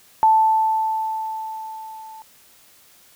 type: tone with level ramp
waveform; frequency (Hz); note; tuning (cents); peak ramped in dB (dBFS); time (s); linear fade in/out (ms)
sine; 880; A5; 0; -10 to -37; 0.23-2.22; 0
effects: white hiss -52 dBFS RMS until 3.15 s